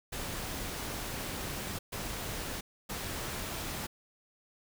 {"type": "noise bursts at uneven times", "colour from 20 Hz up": "pink", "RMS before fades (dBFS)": -38, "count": 3, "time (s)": [[0.12, 1.79], [1.92, 2.61], [2.89, 3.87]], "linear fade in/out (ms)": 10, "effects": []}